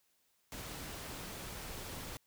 pink noise, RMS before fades -45 dBFS, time 0.52-2.17 s, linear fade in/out 0 ms, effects white hiss -75 dBFS RMS until 2.26 s

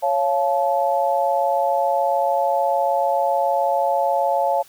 sine chord, Db augmented, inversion none, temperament just, 554.4 / 693 / 866.2 Hz, Db5 / F5 / A5, 0 / -14 / -27 cents, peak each -21 dBFS, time 0.02-4.63 s, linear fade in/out 20 ms, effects white hiss -50 dBFS RMS until 4.68 s

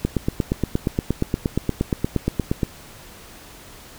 click train, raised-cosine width 3 ms, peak -6 dBFS, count 23, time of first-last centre 0.05-2.632 s, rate 8.52 Hz, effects pink hiss -43 dBFS RMS until 3.98 s

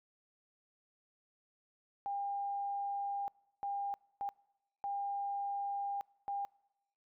sine tone bursts at uneven times, 802 Hz, G5, 39 cents sharp, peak -35 dBFS, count 5, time 2.06-3.28 / 3.63-3.94 / 4.21-4.29 / 4.84-6.01 / 6.28-6.45 s, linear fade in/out 0 ms, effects noise-tail reverb RT60 1.0 s tail -25 dB re dry

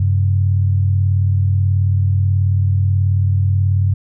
sine tone pair together, 96.14 / 134.6 Hz, G2 / C3, -33 / +49 cents, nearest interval tritone, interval 582 cents, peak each -12 / -21 dBFS, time 0-3.94 s, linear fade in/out 5 ms, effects none

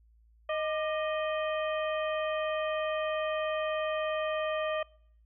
harmonic tone with a mistuned harmonic, 622.3 Hz, D#5, in tune, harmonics 1 / 2 / 3 / 4 / 5, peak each -30 / -36 / -40 / -42 / -44 dBFS, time 0.49-4.83 s, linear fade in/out 5 ms, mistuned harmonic 2, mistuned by -71 cents, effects noise-tail reverb RT60 0.7 s tail -26 dB re dry + added 56 Hz sine -59 dBFS peak until 5.25 s

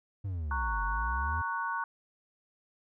triangle exponential two-way sweep, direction down then up, 102.7 to 46.09 to 85.7 Hz, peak -30 dBFS, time 0.24-1.42 s, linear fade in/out 10 ms, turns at 0.83 s
sine chord, F# major, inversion first, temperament just, 925 / 1110 / 1480 Hz, A#5 / C#6 / F#6, -14 / +2 / 0 cents, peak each -35 dBFS, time 0.51-1.84 s, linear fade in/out 2 ms
effects none

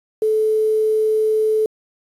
sine tone with quantisation, 434 Hz, A4, 24 cents flat, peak -14 dBFS, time 0.22-1.66 s, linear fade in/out 2 ms, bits 7, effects resampled to 32000 Hz

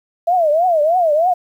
sine tone with vibrato, 659.3 Hz, E5, in tune, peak -11 dBFS, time 0.27-1.34 s, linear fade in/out 10 ms, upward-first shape triangle, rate 3.2 Hz, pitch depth 230 cents each way, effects 8-bit

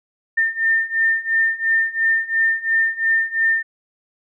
sine beating tone pair, 1805 / 1807.9 Hz, A6 / A6, +44 / +46 cents, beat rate 2.9 Hz, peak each -20 / -18 dBFS, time 0.37-3.63 s, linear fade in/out 10 ms, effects none

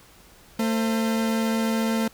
40% pulse tone pair together, 224.3 / 525.8 Hz, A3 / C5, +34 / +8 cents, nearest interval octave + minor third, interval 1474 cents, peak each -21 / -31 dBFS, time 0.59-2.08 s, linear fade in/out 5 ms, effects pink hiss -52 dBFS RMS until 2.13 s

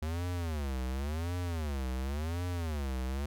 square tone with vibrato, 75.5 Hz, D2, 48 cents sharp, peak -33 dBFS, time 0.02-3.26 s, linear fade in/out 5 ms, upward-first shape sine, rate 0.92 Hz, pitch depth 290 cents each way, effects none

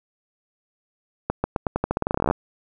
accelerating click train, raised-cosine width 1 ms, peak -7 dBFS, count 21, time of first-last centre 1.3-2.31 s, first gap 140 ms, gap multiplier 0.87, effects none

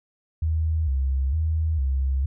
sine tone with vibrato, 73 Hz, D2, 10 cents flat, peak -20 dBFS, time 0.42-2.26 s, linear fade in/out 5 ms, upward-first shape square, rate 1.1 Hz, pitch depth 150 cents each way, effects none

